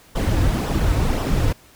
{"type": "noise with flanger", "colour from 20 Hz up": "brown", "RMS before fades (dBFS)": -19, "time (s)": [0.15, 1.53], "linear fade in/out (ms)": 10, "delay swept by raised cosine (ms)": [0.44, 5.14], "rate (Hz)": 1.9, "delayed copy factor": -0.55, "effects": ["pink hiss -50 dBFS RMS until 1.75 s"]}